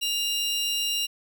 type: tone pair together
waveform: 35% pulse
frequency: 2807 / 3949 Hz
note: F7 / B7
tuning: +8 / -1 cents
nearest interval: tritone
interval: 591 cents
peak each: -24 / -29 dBFS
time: 0.01-1.07 s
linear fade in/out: 20 ms
effects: none